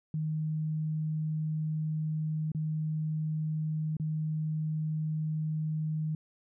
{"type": "tone with dropouts", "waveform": "sine", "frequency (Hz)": 155.56, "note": "D#3", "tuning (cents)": 0, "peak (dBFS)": -29, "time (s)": [0.14, 6.15], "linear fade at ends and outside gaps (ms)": 2, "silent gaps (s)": [[2.518, 2.548], [3.968, 3.998]], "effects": []}